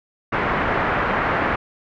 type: low-pass noise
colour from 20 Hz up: white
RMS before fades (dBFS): -21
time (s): 0.32-1.56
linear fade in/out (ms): 10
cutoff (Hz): 1800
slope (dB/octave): 24
effects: none